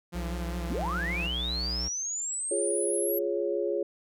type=tone with vibrato; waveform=sawtooth; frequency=172.3 Hz; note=F3; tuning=23 cents flat; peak=-32 dBFS; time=0.12-1.28 s; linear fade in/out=20 ms; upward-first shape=sine; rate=5.1 Hz; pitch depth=37 cents each way
type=tone; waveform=square; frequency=61.74 Hz; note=B1; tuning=in tune; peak=-33 dBFS; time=0.14-1.89 s; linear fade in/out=20 ms
type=linear sweep; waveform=sine; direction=up; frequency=175 to 11740 Hz; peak=-30 dBFS; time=0.7-3.19 s; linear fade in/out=5 ms
type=chord; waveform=sine; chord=Db major; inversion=first; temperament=equal; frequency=349.2 / 415.3 / 554.4 Hz; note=F4 / Ab4 / Db5; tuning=0 / 0 / 0 cents; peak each=-31 / -30 / -31 dBFS; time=2.51-3.83 s; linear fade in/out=5 ms
effects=none